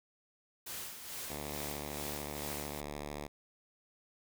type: noise with tremolo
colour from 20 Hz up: white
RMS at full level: -42 dBFS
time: 0.66-2.81 s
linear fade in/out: 10 ms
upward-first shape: sine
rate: 2.3 Hz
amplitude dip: 55%
type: tone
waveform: 5% pulse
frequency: 73.42 Hz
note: D2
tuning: in tune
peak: -29 dBFS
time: 1.29-3.28 s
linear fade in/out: 20 ms
effects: none